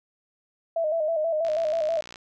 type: tone with vibrato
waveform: sine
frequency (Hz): 639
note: D#5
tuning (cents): +46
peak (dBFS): -22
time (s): 0.76-2.01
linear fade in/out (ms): 5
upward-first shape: square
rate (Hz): 6.2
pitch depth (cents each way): 65
type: click train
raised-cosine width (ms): 0.2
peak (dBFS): -24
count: 43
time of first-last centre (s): 1.45-2.158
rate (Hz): 59.3
effects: none